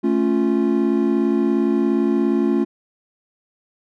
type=chord; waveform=triangle; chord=A augmented; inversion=none; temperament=equal; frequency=220 / 277.2 / 349.2 Hz; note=A3 / C#4 / E#4; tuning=0 / 0 / 0 cents; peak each=-18 dBFS; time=0.03-2.65 s; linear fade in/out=20 ms; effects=none